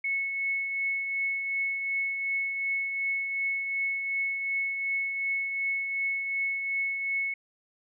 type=tone with tremolo; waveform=sine; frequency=2200 Hz; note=C#7; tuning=14 cents flat; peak=-25 dBFS; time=0.04-7.34 s; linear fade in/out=5 ms; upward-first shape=triangle; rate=2.7 Hz; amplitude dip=45%; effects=none